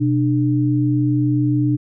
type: tone pair together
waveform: sine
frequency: 125.91 / 298.6 Hz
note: B2 / D4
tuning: +34 / +29 cents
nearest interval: octave + minor third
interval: 1495 cents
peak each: -17 dBFS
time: 0-1.77 s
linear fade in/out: 20 ms
effects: none